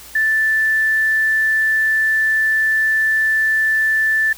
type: tone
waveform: sine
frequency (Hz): 1760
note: A6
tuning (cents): 0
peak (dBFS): -13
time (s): 0.15-4.33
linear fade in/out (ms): 5
effects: added 58 Hz sine -48 dBFS peak until 4.37 s + white hiss -39 dBFS RMS until 4.37 s